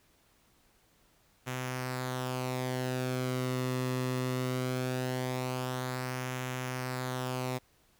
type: tone with flanger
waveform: sawtooth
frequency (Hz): 127.6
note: C3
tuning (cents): -43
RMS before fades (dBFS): -34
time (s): 1.46-7.59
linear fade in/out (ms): 20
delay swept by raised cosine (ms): 0.22 to 1.32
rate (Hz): 0.2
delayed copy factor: -0.5
effects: pink hiss -67 dBFS RMS until 7.99 s